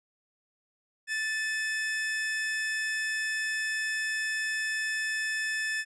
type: tone pair together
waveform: 45% pulse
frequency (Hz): 1757 / 2553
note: A6 / D#7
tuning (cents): -3 / +44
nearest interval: tritone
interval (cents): 647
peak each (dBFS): -29 / -38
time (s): 1.07-5.85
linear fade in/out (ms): 50
effects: resampled to 22050 Hz